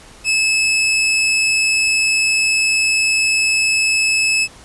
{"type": "tone", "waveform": "sawtooth", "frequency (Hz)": 2600, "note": "E7", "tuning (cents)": -24, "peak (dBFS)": -10, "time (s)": [0.24, 4.48], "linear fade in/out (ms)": 50, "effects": ["pink hiss -42 dBFS RMS until 4.64 s", "resampled to 24000 Hz"]}